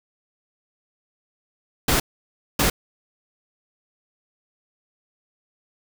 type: noise bursts at uneven times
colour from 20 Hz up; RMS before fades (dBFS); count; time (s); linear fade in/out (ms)
pink; -19; 2; 1.88-2 / 2.59-2.7; 5
effects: none